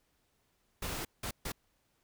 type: noise bursts at uneven times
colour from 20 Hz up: pink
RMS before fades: -38 dBFS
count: 3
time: 0.82-1.05 / 1.23-1.31 / 1.45-1.52 s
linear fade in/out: 5 ms
effects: pink hiss -75 dBFS RMS until 2.03 s